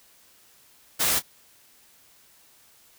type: noise with echo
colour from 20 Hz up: white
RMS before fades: -23 dBFS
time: 0.99-1.2 s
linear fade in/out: 20 ms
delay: 25 ms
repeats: 1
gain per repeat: -15 dB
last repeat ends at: 1.225 s
effects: white hiss -57 dBFS RMS until 2.98 s